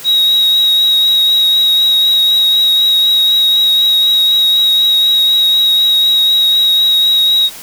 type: tone with vibrato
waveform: sine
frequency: 3803 Hz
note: A#7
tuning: 34 cents sharp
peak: -5 dBFS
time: 0.04-7.5 s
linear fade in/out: 50 ms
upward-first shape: triangle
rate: 4 Hz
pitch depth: 15 cents each way
effects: tanh soft clip ceiling -6 dBFS + white hiss -31 dBFS RMS until 7.62 s